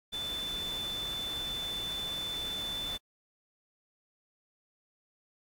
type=tone in noise; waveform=sine; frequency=3517 Hz; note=A7; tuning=1 cent flat; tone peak=-34 dBFS; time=0.12-2.98 s; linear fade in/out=20 ms; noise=pink; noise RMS=-44 dBFS; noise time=0.12-2.98 s; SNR=+7 dB; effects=AAC 64 kbps